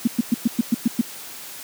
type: tone bursts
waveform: sine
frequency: 233.4 Hz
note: A#3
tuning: 2 cents sharp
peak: -12 dBFS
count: 8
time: 0.05-1.012 s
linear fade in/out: 5 ms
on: 24 ms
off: 110 ms
effects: white hiss -37 dBFS RMS until 1.63 s + high-pass 150 Hz 12 dB/octave